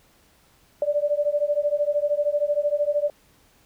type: beating tone pair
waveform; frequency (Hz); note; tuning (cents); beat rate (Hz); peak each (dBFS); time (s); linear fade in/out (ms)
sine; 580 / 593; D5 / D5; -22 / +17; 13; -23; 0.82-3.1; 2
effects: pink hiss -59 dBFS RMS until 3.65 s